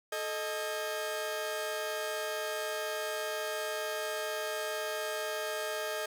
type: tone cluster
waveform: sawtooth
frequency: 435.4 / 621 / 1615 Hz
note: A4 / D#5 / G#6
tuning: -18 / -3 / -49 cents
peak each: -35 / -32 / -37 dBFS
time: 0.12-6.06 s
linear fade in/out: 5 ms
effects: none